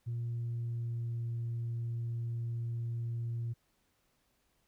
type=tone with pitch glide; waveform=sine; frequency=118.1 to 116.95 Hz; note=A#2 to A#2; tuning=+23 to +6 cents; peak=-32 dBFS; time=0.06-3.54 s; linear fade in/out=20 ms; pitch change=-17 cents; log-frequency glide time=0.2-1.24 s; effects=tanh soft clip ceiling -31 dBFS + pink hiss -75 dBFS RMS until 4.67 s

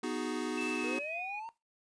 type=chord; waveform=square; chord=G# minor seventh; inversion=first; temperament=equal; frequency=246.9 / 311.1 / 370 / 415.3 Hz; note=B3 / D#4 / F#4 / G#4; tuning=0 / 0 / 0 / 0 cents; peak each=-39 / -39 / -39 / -43 dBFS; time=0.03-0.99 s; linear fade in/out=5 ms
type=tone with pitch glide; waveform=sine; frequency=2637 to 2460 Hz; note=E7 to D#7; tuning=0 to -20 cents; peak=-37 dBFS; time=0.57-1.4 s; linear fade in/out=10 ms; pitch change=-120 cents; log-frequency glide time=0.72-1.27 s
type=noise with exponential decay; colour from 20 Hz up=white; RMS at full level=-47 dBFS; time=0.61-1.58 s; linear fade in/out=2 ms; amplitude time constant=210 ms
type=linear sweep; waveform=triangle; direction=up; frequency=452.8 to 923 Hz; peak=-38 dBFS; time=0.84-1.49 s; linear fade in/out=0 ms
effects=noise-tail reverb RT60 0.2 s tail -18 dB re dry + resampled to 22050 Hz

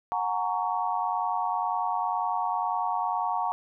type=tone cluster; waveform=sine; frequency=730 / 820 / 922 / 1119 Hz; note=F#5 / G#5 / A#5 / C#6; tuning=-24 / -22 / -19 / +16 cents; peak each=-30 / -34 / -29 / -32 dBFS; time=0.12-3.52 s; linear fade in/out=0 ms; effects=none

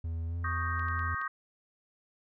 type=tone with pitch glide; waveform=triangle; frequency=82.5 to 85.66 Hz; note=E2 to F2; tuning=+2 to -33 cents; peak=-30 dBFS; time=0.04-1.15 s; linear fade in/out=5 ms; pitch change=+65 cents; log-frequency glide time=0.26-0.37 s
type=chord; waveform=sine; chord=Eb dominant seventh; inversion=third; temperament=equal; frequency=1108.7 / 1244.5 / 1568 / 1864.7 Hz; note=Db6 / Eb6 / G6 / Bb6; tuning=0 / 0 / 0 / 0 cents; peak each=-38 / -36 / -37 / -39 dBFS; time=0.44-1.28 s; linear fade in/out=5 ms
type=clicks; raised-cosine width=0.3 ms; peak=-35 dBFS; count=4; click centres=0.795 / 0.885 / 0.993 / 1.215 s
effects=none

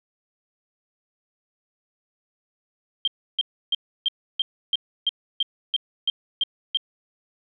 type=tone bursts; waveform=sine; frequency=3176 Hz; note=G7; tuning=22 cents sharp; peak=-18 dBFS; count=12; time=3.05-6.772 s; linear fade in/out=2 ms; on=26 ms; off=310 ms; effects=10-bit

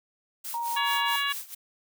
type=noise with tremolo; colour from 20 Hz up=blue; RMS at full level=-35 dBFS; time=0.44-1.55 s; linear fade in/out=10 ms; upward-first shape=sine; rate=4.6 Hz; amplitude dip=85%
type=tone; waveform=sine; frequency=938 Hz; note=A#5; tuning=11 cents sharp; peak=-28 dBFS; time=0.54-1.16 s; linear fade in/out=2 ms
type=harmonic tone; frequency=563 Hz; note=C#5; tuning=27 cents sharp; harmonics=2 / 3 / 4 / 5 / 6 / 7; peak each=-31 / -30 / -35 / -31 / -35 / -37 dBFS; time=0.76-1.33 s; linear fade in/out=10 ms
effects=none

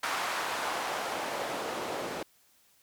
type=noise with band-pass filter sweep; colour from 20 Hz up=white; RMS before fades=-34 dBFS; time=0.03-2.23 s; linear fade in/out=5 ms; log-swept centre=1100 to 440 Hz; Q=1.2; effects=white hiss -65 dBFS RMS until 2.82 s

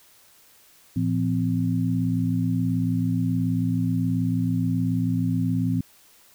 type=tone cluster; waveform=sine; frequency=112.7 / 171.3 / 258.2 Hz; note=A2 / F3 / C4; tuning=+42 / -33 / -23 cents; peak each=-25 dBFS; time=0.96-5.81 s; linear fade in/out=5 ms; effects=white hiss -55 dBFS RMS until 6.34 s

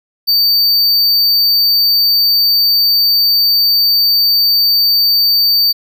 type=tone; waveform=square; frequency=4600 Hz; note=D8; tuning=37 cents flat; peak=-9 dBFS; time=0.27-5.73 s; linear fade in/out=20 ms; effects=none

